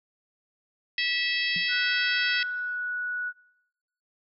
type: harmonic tone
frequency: 652 Hz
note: E5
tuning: 19 cents flat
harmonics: 3 / 4 / 5 / 6 / 7 / 8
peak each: -28 / -30 / -32 / -34 / -35 / -36 dBFS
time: 0.98-2.43 s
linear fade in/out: 2 ms
type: tone with exponential decay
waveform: sine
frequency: 174.5 Hz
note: F3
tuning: 1 cent flat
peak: -33 dBFS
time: 1.56-1.67 s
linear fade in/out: 2 ms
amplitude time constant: 23 ms
type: tone with pitch glide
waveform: sine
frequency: 1480 to 1469.8 Hz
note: F#6 to F#6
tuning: 0 to -12 cents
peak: -28 dBFS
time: 1.68-3.33 s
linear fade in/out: 50 ms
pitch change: -12 cents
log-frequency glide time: 2.14-2.71 s
effects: noise-tail reverb RT60 0.9 s tail -22 dB re dry